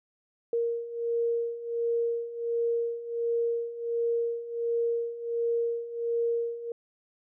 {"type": "beating tone pair", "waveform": "sine", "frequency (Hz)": [466.2, 467.6], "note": ["A#4", "A#4"], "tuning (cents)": [0, 5], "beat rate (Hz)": 1.4, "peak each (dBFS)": [-32, -28], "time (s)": [0.53, 6.72], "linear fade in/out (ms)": 2, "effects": []}